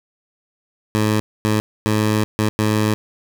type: tone bursts at uneven times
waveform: 15% pulse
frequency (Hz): 107.3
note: A2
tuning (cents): -43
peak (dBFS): -9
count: 5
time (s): 0.95-1.2 / 1.45-1.6 / 1.86-2.24 / 2.39-2.49 / 2.59-2.94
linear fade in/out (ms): 0
effects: none